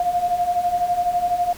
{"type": "beating tone pair", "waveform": "sine", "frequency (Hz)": [698.5, 710.5], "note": ["F5", "F5"], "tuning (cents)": [0, 30], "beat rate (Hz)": 12, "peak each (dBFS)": [-24, -19], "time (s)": [0, 1.53], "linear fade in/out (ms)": 2, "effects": ["pink hiss -40 dBFS RMS until 1.57 s"]}